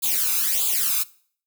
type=noise with flanger; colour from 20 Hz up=blue; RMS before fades=-22 dBFS; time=0.02-1.04 s; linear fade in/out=20 ms; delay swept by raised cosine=0.26 to 0.81 ms; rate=1.6 Hz; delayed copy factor=+1; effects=noise-tail reverb RT60 0.5 s tail -21 dB re dry